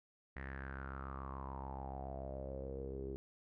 sawtooth tone with low-pass filter sweep, 67 Hz, C2, 42 cents sharp, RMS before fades -45 dBFS, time 0.36-3.16 s, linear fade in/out 0 ms, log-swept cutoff 1900 to 380 Hz, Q 7.6, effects none

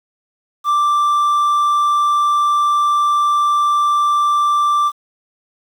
triangle tone, 1176 Hz, D6, 2 cents sharp, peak -10 dBFS, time 0.64-4.92 s, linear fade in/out 50 ms, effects 7-bit

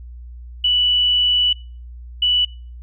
sine tone bursts at uneven times, 2960 Hz, F#7, in tune, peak -13 dBFS, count 2, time 0.64-1.53 / 2.22-2.45 s, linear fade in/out 5 ms, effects noise-tail reverb RT60 0.4 s tail -24 dB re dry + added 60 Hz sine -33 dBFS peak until 2.82 s

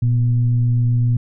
sine tone with frequency modulation, 119.8 Hz, A#2, 48 cents sharp, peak -13 dBFS, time 0.02-1.17 s, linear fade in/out 5 ms, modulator 126 Hz, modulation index 0.31, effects none

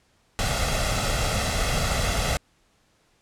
pink noise with comb filter, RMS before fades -24 dBFS, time 0.39-2.37 s, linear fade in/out 0 ms, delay 1.5 ms, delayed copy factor +0.65, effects pink hiss -64 dBFS RMS until 3.21 s + low-pass 9000 Hz 12 dB/octave

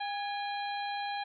harmonic tone with a mistuned harmonic, 809 Hz, G#5, 46 cents flat, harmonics 1 / 2 / 3 / 4 / 5, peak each -34 / -42 / -45 / -46 / -44 dBFS, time 0-1.24 s, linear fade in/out 10 ms, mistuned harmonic 2, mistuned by +59 cents, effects none

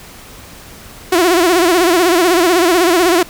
sawtooth tone with vibrato, 350.1 Hz, F4, 4 cents sharp, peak -5 dBFS, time 1.12-3.23 s, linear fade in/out 5 ms, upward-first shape sine, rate 16 Hz, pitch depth 120 cents each way, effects pink hiss -36 dBFS RMS until 3.29 s

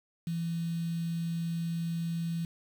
sine tone with quantisation, 167.3 Hz, E3, 26 cents sharp, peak -30 dBFS, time 0.27-2.45 s, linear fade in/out 2 ms, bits 8, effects none

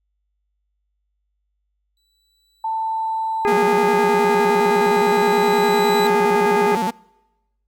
40% pulse tone with exponential growth, 3951 Hz, B7, in tune, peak -24 dBFS, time 1.97-6.07 s, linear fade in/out 1 ms, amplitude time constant 890 ms
sine tone with pitch glide, 889 to 881.3 Hz, A5 to A5, +18 to +3 cents, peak -20 dBFS, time 2.64-6.9 s, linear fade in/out 5 ms, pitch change -15 cents, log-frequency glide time 4.74-6.28 s
harmonic tone, 410.4 Hz, G#4, 21 cents flat, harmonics 1 / 2 / 3 / 4 / 5 / 6, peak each -17 / -23 / -27 / -29 / -31 / -33 dBFS, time 3.45-6.75 s, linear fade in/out 0 ms
sawtooth tone with vibrato, 207.7 Hz, G#3, in tune, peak -18 dBFS, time 3.47-6.91 s, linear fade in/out 10 ms, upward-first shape square, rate 9.7 Hz, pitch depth 210 cents each way
effects noise-tail reverb RT60 1.0 s tail -26 dB re dry + added 50 Hz sine -69 dBFS peak until 7.67 s

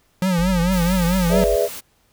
square tone with vibrato, 179.1 Hz, F3, 44 cents sharp, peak -17 dBFS, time 0.22-1.44 s, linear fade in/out 2 ms, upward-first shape triangle, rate 4.5 Hz, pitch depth 130 cents each way
sine tone, 49 Hz, G1, in tune, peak -23 dBFS, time 0.38-1.56 s, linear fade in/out 10 ms
white noise, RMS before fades -33 dBFS, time 0.71-1.81 s, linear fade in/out 20 ms
sine chord, E dominant seventh, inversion first, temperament equal, 415.3 / 493.9 / 587.3 / 659.3 Hz, G#4 / B4 / D5 / E5, 0 / 0 / 0 / 0 cents, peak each -21 dBFS, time 1.29-1.69 s, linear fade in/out 50 ms
effects pink hiss -61 dBFS RMS until 2.12 s

